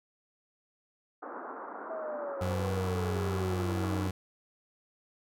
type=band-pass noise; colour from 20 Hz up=white; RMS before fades=-42 dBFS; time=1.22-4.08 s; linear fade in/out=10 ms; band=240 to 1400 Hz; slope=48 dB/octave
type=exponential sweep; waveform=sine; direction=down; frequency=653 to 298.3 Hz; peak=-35 dBFS; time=1.9-4.08 s; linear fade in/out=5 ms
type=tone with vibrato; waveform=30% pulse; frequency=92.5 Hz; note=F#2; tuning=in tune; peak=-28 dBFS; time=2.41-4.11 s; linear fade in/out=5 ms; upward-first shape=triangle; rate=0.96 Hz; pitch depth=10 cents each way
effects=none